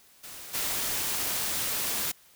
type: noise with level steps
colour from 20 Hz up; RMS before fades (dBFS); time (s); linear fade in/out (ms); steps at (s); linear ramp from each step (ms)
white; -43 / -30; 0.23-2.12; 10; 0.53; 20
effects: white hiss -58 dBFS RMS until 2.35 s